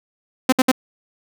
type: tone bursts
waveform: sawtooth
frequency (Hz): 258.2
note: C4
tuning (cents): -23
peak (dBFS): -7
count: 3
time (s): 0.49-0.716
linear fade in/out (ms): 5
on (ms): 34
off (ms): 62
effects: none